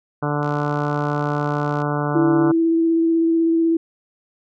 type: harmonic tone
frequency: 146.83 Hz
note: D3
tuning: in tune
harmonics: 1 / 2 / 3 / 4 / 5 / 6 / 7 / 8 / 9 / 10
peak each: -23 / -26 / -28 / -29 / -30 / -31 / -31 / -32 / -33 / -33 dBFS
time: 0.22-2.52 s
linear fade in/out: 10 ms
type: click train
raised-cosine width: 0.2 ms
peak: -24 dBFS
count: 90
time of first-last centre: 0.43-1.818 s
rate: 64.1 Hz
type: tone with vibrato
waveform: sine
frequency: 329.6 Hz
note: E4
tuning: in tune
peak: -14 dBFS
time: 2.15-3.77 s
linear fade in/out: 5 ms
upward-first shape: square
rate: 16 Hz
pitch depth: 10 cents each way
effects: none